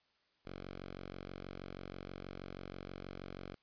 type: tone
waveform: 5% pulse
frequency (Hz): 46.25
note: F#1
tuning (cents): 0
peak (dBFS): -34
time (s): 0.45-3.55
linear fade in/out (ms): 10
effects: white hiss -75 dBFS RMS until 3.62 s + resampled to 11025 Hz